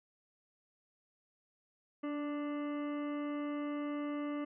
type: harmonic tone with a mistuned harmonic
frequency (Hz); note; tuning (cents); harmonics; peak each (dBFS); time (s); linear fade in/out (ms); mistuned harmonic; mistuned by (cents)
293.7; D4; 0; 1 / 2 / 3 / 4 / 5 / 6 / 7 / 9 / 10; -36 / -44 / -57 / -47 / -60 / -59 / -54 / -61 / -62; 2.03-4.45; 10; 1; -16
effects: none